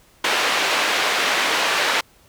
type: band-pass noise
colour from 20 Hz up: white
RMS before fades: -20 dBFS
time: 0.24-2.01 s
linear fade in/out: 5 ms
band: 420 to 2900 Hz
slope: 12 dB/octave
effects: pink hiss -54 dBFS RMS until 2.28 s